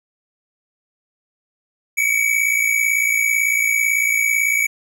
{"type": "tone pair together", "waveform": "square", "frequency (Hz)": [2242, 2300], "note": ["C#7", "D7"], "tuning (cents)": [19, -37], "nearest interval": "unison", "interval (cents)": 44, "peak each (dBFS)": -19, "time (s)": [1.97, 4.67], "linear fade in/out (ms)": 10, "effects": []}